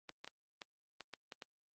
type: clicks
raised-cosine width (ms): 0.2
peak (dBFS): -28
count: 8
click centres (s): 0.093 / 0.245 / 0.276 / 0.618 / 1.007 / 1.137 / 1.322 / 1.422
effects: high-pass 200 Hz 12 dB/octave + Opus 24 kbps